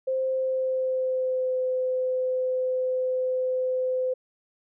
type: tone with pitch glide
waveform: sine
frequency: 523.3 to 511.6 Hz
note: C5 to C5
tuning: 0 to -39 cents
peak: -23 dBFS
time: 0.07-4.14 s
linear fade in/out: 10 ms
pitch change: -39 cents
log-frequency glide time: 0.29-1.58 s
effects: none